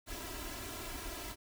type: noise with comb filter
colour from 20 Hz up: pink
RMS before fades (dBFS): -43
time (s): 0.06-1.36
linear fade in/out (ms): 50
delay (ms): 3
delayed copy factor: +0.95
effects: none